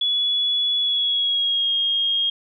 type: tone with pitch glide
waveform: sine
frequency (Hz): 3399 to 3249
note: G#7 to G#7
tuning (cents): +39 to -39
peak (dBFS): -18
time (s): 0.01-2.3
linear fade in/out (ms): 5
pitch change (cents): -78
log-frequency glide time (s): 0.78-1.72
effects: none